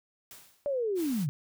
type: noise with exponential decay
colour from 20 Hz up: white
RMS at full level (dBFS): -46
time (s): 0.31-0.82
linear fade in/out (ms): 1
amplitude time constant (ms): 110
type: linear sweep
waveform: sine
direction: down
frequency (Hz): 587.3 to 130.81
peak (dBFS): -27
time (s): 0.66-1.29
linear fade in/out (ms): 0
type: noise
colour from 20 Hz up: white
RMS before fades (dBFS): -44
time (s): 0.95-1.27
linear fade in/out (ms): 50
effects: none